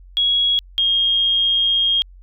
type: tone pair in turn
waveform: sine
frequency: 3322 / 3242 Hz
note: G#7 / G#7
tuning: 0 / -42 cents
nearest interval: unison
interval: 42 cents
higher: first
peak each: -14 dBFS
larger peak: neither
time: 0.17-0.59 / 0.78-2.02 s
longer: second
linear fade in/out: 0 ms
effects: added 45 Hz sine -40 dBFS peak until 2.22 s